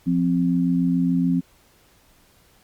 sine tone pair together, 174.61 / 261.6 Hz, F3 / C4, 0 / 0 cents, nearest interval perfect fifth, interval 700 cents, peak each -20 dBFS, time 0.06-1.41 s, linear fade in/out 20 ms, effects pink hiss -57 dBFS RMS until 2.63 s + Opus 48 kbps

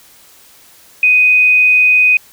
sine tone, 2497 Hz, D#7, 6 cents sharp, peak -6 dBFS, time 1.03-2.17 s, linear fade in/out 2 ms, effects white hiss -44 dBFS RMS until 2.32 s

